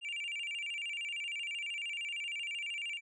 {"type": "tone with vibrato", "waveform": "triangle", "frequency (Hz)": 2551, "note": "D#7", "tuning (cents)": 43, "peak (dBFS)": -35, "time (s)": [0.01, 3.01], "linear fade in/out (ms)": 50, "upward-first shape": "square", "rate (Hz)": 13, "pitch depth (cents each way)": 160, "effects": ["resampled to 24000 Hz"]}